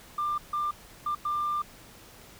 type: tone bursts at uneven times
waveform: sine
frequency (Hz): 1192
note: D6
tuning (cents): +25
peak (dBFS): -25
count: 4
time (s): 0.18-0.38 / 0.53-0.71 / 1.06-1.15 / 1.25-1.62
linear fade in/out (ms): 5
effects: tanh soft clip ceiling -23 dBFS + pink hiss -51 dBFS RMS until 2.39 s